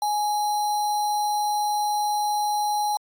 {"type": "tone with sample-and-hold", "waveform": "sine", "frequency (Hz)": 835, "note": "G#5", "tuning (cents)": 9, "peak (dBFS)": -21, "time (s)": [0.02, 2.97], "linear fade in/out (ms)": 2, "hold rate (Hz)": 4900, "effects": ["AAC 64 kbps"]}